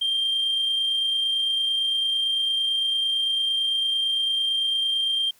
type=tone with amplitude modulation; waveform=sine; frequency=3178 Hz; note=G7; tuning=23 cents sharp; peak=-18 dBFS; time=0.01-5.31 s; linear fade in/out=10 ms; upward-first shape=sine; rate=28.9 Hz; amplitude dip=30%; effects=tanh soft clip ceiling -18 dBFS + white hiss -58 dBFS RMS until 5.39 s